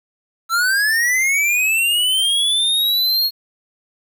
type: linear sweep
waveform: square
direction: up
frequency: 1318.5 to 4315 Hz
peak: -15 dBFS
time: 0.49-3.31 s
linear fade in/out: 50 ms
effects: 8-bit